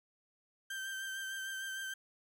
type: tone with vibrato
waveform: 35% pulse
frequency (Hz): 1564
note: G6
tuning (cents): -4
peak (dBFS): -37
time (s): 0.7-1.94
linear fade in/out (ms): 5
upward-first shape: sine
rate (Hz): 6.6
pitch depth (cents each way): 21
effects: none